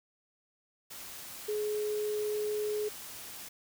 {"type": "tone in noise", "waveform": "sine", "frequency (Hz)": 422, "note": "G#4", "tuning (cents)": 28, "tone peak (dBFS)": -30, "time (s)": [1.48, 2.89], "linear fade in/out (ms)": 10, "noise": "white", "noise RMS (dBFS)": -45, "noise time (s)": [0.9, 3.49], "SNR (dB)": 12, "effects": []}